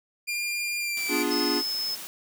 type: tone with pitch glide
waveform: sawtooth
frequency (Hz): 2402 to 2328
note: D7 to D7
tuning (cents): +38 to -16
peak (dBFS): -24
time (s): 0.27-1.24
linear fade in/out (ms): 20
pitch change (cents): -54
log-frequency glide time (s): 0.78-1.07
type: high-pass noise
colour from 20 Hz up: white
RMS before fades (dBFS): -39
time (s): 0.97-2.07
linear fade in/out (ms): 0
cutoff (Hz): 140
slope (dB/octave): 48
type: chord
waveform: square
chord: B diminished seventh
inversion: none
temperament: equal with one note detuned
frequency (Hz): 246.9 / 292.3 / 349.2 / 415.3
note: B3 / D4 / F4 / Ab4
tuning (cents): 0 / -8 / 0 / 0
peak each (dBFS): -33 / -29 / -31 / -32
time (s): 1.08-1.63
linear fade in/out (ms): 50
type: tone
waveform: triangle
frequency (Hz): 5200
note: E8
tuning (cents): -24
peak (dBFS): -26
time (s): 1.3-1.96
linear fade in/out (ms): 20
effects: none